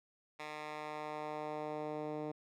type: tone with band-pass filter sweep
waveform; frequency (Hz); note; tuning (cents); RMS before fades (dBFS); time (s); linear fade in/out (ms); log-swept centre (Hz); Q
10% pulse; 151.8; D#3; -42; -42; 0.39-2.32; 10; 1900 to 360; 0.88
effects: none